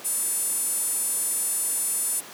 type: tone with high-pass filter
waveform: 5% pulse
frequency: 880 Hz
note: A5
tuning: in tune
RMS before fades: -26 dBFS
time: 0.04-2.21 s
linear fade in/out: 20 ms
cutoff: 9800 Hz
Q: 3.3
effects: pink hiss -41 dBFS RMS until 2.33 s + high-pass 300 Hz 12 dB/octave